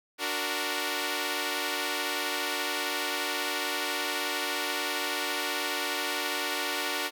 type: chord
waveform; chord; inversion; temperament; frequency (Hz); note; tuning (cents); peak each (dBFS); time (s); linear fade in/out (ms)
5% pulse; D augmented; none; equal; 293.7 / 370 / 466.2; D4 / F#4 / A#4; 0 / 0 / 0; -22; 0.18-7.11; 50
effects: none